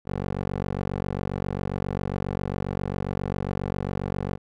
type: tone with band-pass filter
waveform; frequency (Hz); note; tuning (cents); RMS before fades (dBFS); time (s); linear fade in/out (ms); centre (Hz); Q
15% pulse; 47.41; F#1; +43; -29; 0.05-4.38; 50; 360; 0.51
effects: none